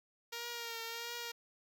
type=tone with vibrato; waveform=5% pulse; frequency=466.2 Hz; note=A#4; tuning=in tune; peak=-29 dBFS; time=0.32-1.32 s; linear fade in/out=10 ms; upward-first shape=triangle; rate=1.5 Hz; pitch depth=40 cents each way; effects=none